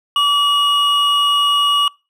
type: tone pair together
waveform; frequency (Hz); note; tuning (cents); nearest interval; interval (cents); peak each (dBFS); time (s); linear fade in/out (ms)
triangle; 1150 / 2895; D6 / F#7; -37 / -38; octave + major third; 1599; -13; 0.16-1.88; 2
effects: noise-tail reverb RT60 0.3 s tail -26 dB re dry